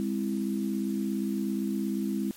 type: chord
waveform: sine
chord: Ab augmented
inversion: none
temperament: equal with one note detuned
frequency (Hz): 204.3 / 261.6 / 329.6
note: Ab3 / C4 / E4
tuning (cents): -28 / 0 / 0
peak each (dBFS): -29 / -33 / -33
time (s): 0-2.31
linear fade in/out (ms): 0
effects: white hiss -51 dBFS RMS until 2.36 s + MP3 64 kbps